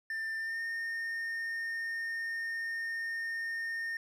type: tone with pitch glide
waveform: triangle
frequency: 1789 to 1828.7 Hz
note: A6 to A#6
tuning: +28 to -34 cents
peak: -32 dBFS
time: 0.1-3.97 s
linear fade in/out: 2 ms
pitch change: +38 cents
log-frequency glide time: 0.38-0.62 s
effects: none